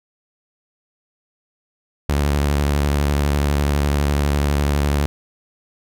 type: tone with vibrato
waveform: sawtooth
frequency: 72 Hz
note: D2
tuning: 34 cents flat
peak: -12 dBFS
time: 2.09-5.06 s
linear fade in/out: 0 ms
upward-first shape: sine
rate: 12 Hz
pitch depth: 45 cents each way
effects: none